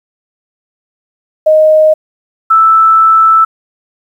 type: tone pair in turn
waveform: sine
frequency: 622.3 / 1318.6 Hz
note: D#5 / E6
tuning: 0 / 0 cents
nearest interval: octave + minor second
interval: 1300 cents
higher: second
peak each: -3 dBFS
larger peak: neither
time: 1.46-1.94 / 2.5-3.45 s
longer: second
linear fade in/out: 10 ms
effects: 7-bit